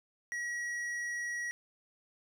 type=tone with hard clipping; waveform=sine; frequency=1914 Hz; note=A#6; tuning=45 cents sharp; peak=-36 dBFS; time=0.32-1.51 s; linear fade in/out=0 ms; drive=8 dB; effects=none